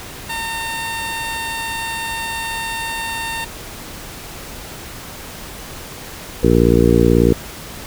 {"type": "tone", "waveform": "15% pulse", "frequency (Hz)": 911, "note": "A#5", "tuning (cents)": -40, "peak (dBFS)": -16, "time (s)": [0.29, 3.45], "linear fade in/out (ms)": 10}
{"type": "harmonic tone", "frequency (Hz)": 58.27, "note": "A#1", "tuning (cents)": 0, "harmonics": [1, 2, 3, 4, 5, 6, 7, 8], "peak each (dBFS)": [-18, -18, -18, -18, -18, -18, -18, -18], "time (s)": [6.43, 7.33], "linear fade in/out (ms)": 5}
{"effects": ["pink hiss -33 dBFS RMS until 7.86 s"]}